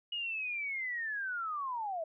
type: linear sweep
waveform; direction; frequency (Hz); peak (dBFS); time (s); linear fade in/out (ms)
sine; down; 2900 to 622.3; -34; 0.12-2.04; 5
effects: none